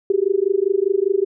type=tone with amplitude modulation; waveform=sine; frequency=392 Hz; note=G4; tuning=in tune; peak=-11 dBFS; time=0.1-1.25 s; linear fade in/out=2 ms; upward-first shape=sine; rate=25 Hz; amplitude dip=100%; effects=none